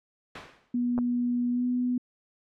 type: noise with exponential decay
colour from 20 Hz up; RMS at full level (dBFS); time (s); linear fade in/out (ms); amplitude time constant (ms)
white; -30; 0.35-0.77; 5; 91
type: tone with pitch glide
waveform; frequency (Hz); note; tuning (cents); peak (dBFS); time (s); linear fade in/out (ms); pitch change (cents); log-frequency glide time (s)
sine; 243.3 to 247.8; B3 to B3; -26 to +6; -24; 0.74-1.98; 5; +32; 1.51-1.65
type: clicks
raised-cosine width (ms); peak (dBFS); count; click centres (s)
1; -21; 2; 0.979 / 0.987
effects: low-pass 2000 Hz 12 dB/octave